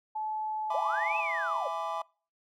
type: tone with pitch glide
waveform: sine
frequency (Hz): 863 to 853.6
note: A5 to G#5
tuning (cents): -34 to +47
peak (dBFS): -31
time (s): 0.15-1.21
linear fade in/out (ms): 10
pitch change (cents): -19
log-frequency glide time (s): 0.57-1.01
type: chord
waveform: triangle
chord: E dominant seventh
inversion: none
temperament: equal with one note detuned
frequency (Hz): 659.3 / 830.6 / 1005 / 1174.7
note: E5 / G#5 / B5 / D6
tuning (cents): 0 / 0 / +30 / 0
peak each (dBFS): -35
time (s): 0.7-2.02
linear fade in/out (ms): 5
type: linear two-way sweep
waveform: sine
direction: up then down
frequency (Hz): 493.9 to 2652 to 493.9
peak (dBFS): -31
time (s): 0.74-1.68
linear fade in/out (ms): 10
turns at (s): 1.18
effects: noise-tail reverb RT60 0.4 s tail -25 dB re dry